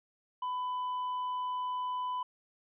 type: tone with tanh clipping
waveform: triangle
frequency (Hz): 1000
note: B5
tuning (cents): +21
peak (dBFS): -33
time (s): 0.42-2.23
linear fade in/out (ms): 5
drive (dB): 8
effects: resampled to 8000 Hz